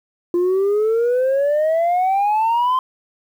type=exponential sweep; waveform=sine; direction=up; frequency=345.2 to 1045 Hz; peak=-12 dBFS; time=0.34-2.79 s; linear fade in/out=2 ms; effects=tanh soft clip ceiling -13 dBFS + 8-bit